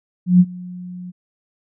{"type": "tone with ADSR envelope", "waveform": "sine", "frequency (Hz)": 179.8, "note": "F#3", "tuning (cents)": -49, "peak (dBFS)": -5, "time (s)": [0.26, 1.12], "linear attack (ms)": 140, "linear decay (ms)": 48, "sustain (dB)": -24, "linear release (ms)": 26, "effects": []}